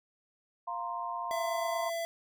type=chord; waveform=sine; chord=F suspended fourth; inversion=none; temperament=just; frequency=698.5 / 931.3 / 1047.7 Hz; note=F5 / Bb5 / C6; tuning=0 / -2 / +2 cents; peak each=-39 / -38 / -37 dBFS; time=0.67-1.9 s; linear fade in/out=10 ms
type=tone; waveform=square; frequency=670 Hz; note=E5; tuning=28 cents sharp; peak=-33 dBFS; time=1.31-2.05 s; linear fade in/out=0 ms
effects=none